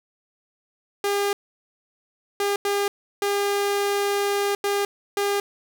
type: tone bursts at uneven times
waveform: sawtooth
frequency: 403.6 Hz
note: G#4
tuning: 49 cents flat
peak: -17 dBFS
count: 6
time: 1.04-1.33 / 2.4-2.56 / 2.65-2.88 / 3.22-4.55 / 4.64-4.85 / 5.17-5.4 s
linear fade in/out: 2 ms
effects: none